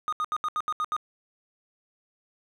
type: tone bursts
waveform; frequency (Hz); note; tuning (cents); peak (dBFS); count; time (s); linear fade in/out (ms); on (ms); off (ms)
triangle; 1233; D#6; -16; -23; 8; 0.08-0.965; 0; 45; 75
effects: none